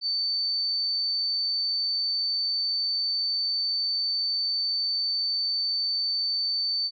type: tone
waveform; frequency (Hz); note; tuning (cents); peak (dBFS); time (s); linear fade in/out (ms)
sine; 4546; C#8; +43; -24; 0.01-6.91; 50
effects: none